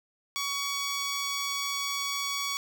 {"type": "tone", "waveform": "10% pulse", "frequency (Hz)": 1126, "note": "C#6", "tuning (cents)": 27, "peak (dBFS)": -21, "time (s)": [0.36, 2.57], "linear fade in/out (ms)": 0, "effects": []}